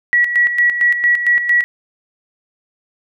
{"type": "tone with tremolo", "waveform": "sine", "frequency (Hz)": 1930, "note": "B6", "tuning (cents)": -40, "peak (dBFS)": -9, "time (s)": [0.13, 1.64], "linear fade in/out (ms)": 0, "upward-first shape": "square", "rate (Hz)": 4.4, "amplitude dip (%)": 60, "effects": []}